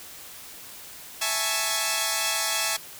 5% pulse chord, A major seventh, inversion second, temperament equal, 659.3 / 830.6 / 880 / 1108.7 Hz, E5 / G#5 / A5 / C#6, 0 / 0 / 0 / 0 cents, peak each -18 dBFS, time 1.21-2.77 s, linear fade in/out 10 ms, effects white hiss -43 dBFS RMS until 2.99 s

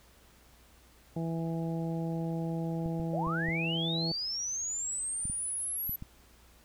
harmonic tone, 164.81 Hz, E3, in tune, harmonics 1 / 2 / 3 / 4 / 5, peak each -32 / -38 / -42 / -44 / -46 dBFS, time 1.16-4.12 s, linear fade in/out 5 ms
clicks, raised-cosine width 5 ms, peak -28 dBFS, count 8, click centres 2.86 / 2.998 / 3.27 / 3.487 / 5.254 / 5.299 / 5.894 / 6.024 s
sine linear sweep, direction up, 513 to 12000 Hz, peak -32 dBFS, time 3.13-5.96 s, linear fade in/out 5 ms
effects added 60 Hz sine -61 dBFS peak until 6.64 s + pink hiss -61 dBFS RMS until 6.64 s

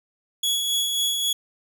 sawtooth tone with tremolo, 3363 Hz, G#7, 21 cents sharp, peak -17 dBFS, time 0.43-1.33 s, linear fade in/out 5 ms, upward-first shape sine, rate 3.7 Hz, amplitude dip 35%, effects none

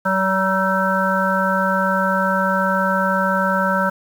harmonic tone with a mistuned harmonic, 190.1 Hz, F#3, 47 cents sharp, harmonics 1 / 3 / 5 / 7 / 8, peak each -22 / -22 / -22 / -22 / -22 dBFS, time 0.05-3.9 s, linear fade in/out 10 ms, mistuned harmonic 8, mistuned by +27 cents, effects 7-bit

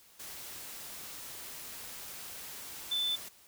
sine tone in noise, 3520 Hz, A7, in tune, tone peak -29 dBFS, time 2.91-3.16 s, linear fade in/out 10 ms, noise white, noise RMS -45 dBFS, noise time 0.19-3.29 s, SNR +13 dB, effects white hiss -60 dBFS RMS until 3.47 s

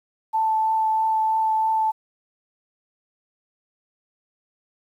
sine tone with vibrato, 880 Hz, A5, in tune, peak -18 dBFS, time 0.33-1.92 s, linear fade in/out 20 ms, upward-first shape triangle, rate 3.1 Hz, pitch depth 11 cents each way, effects 9-bit

